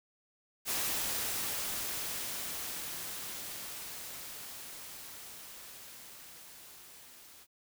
white noise with level ramp, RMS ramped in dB -33 to -55 dBFS, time 0.65-7.47 s, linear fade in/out 50 ms, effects none

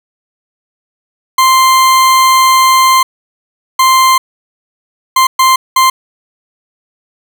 40% pulse tone bursts at uneven times, 1046.5 Hz, C6, in tune, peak -4 dBFS, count 5, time 1.38-3.03 / 3.79-4.18 / 5.16-5.27 / 5.39-5.56 / 5.76-5.9 s, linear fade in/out 5 ms, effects none

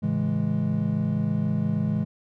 triangle chord, A major seventh, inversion none, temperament equal with one note detuned, 110 / 138.59 / 164.81 / 209 Hz, A2 / C#3 / E3 / G#3, 0 / 0 / 0 / +11 cents, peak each -28 / -28 / -25 / -24 dBFS, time 0.02-2.05 s, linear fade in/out 20 ms, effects none

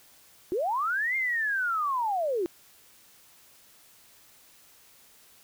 sine linear two-way sweep, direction up then down, 329.6 to 2134 to 329.6 Hz, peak -25 dBFS, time 0.52-2.46 s, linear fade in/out 0 ms, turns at 1.16 s, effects white hiss -57 dBFS RMS until 5.43 s

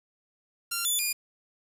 5% pulse tone with pitch steps, 1380 / 3484 / 2428 Hz, F6 / A7 / D#7, -21 / -18 / -43 cents, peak -17 dBFS, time 0.71-1.13 s, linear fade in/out 10 ms, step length 140 ms, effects resampled to 32000 Hz + 8-bit

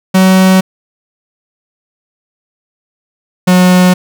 45% pulse tone pair in turn, 187.9 / 181.92 Hz, F#3 / F#3, +27 / -29 cents, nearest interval minor second, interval 56 cents, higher first, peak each -4 dBFS, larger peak neither, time 0.14-0.61 / 3.47-3.94 s, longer neither, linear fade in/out 10 ms, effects none

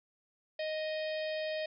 harmonic tone with a mistuned harmonic, 622.3 Hz, D#5, in tune, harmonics 1 / 3 / 4 / 5 / 6 / 7 / 8, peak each -34 / -44 / -46 / -48 / -50 / -51 / -52 dBFS, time 0.59-1.66 s, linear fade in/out 5 ms, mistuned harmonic 5, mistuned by +25 cents, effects none

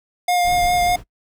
square tone with vibrato, 710 Hz, F5, 28 cents sharp, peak -16 dBFS, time 0.28-0.96 s, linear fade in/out 5 ms, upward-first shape sine, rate 5 Hz, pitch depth 13 cents each way
brown noise, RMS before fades -30 dBFS, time 0.43-1.04 s, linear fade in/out 50 ms
effects noise-tail reverb RT60 0.1 s tail -21 dB re dry

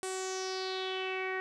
sawtooth tone with low-pass filter sweep, 376.4 Hz, F#4, 30 cents sharp, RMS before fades -36 dBFS, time 0.03-1.4 s, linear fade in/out 0 ms, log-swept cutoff 8900 to 1900 Hz, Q 4.8, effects none

